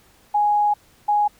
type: tone pair in turn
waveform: sine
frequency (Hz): 830.6 / 830.6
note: G#5 / G#5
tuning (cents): 0 / 0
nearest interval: unison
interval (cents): 0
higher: neither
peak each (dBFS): -15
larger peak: neither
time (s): 0.34-0.74 / 1.08-1.28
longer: first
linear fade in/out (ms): 10
effects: pink hiss -55 dBFS RMS until 1.39 s